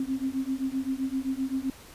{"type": "beating tone pair", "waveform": "sine", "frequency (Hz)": [261.6, 269.3], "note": ["C4", "C#4"], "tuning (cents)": [0, -50], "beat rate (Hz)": 7.7, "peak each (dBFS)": -30, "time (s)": [0, 1.7], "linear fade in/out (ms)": 2, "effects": ["pink hiss -49 dBFS RMS until 1.94 s", "resampled to 32000 Hz"]}